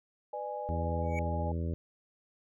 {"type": "chord", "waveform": "sine", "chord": "G# diminished", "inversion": "first", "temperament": "just", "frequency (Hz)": [498.4, 598, 830.6], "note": ["B4", "D5", "G#5"], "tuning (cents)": [16, 31, 0], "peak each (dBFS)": [-41, -39, -38], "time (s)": [0.33, 1.52], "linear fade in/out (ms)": 5}
{"type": "harmonic tone", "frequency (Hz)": 83.3, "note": "E2", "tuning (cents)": 19, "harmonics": [1, 2, 3, 4, 5, 6, 7], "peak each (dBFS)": [-32, -38, -42, -44, -46, -48, -49], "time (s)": [0.69, 1.74], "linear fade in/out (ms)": 0}
{"type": "tone with exponential growth", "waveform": "triangle", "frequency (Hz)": 2252, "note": "C#7", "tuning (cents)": 27, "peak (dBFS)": -32, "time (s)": [1.02, 1.19], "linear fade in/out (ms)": 1, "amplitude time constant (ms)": 35}
{"effects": []}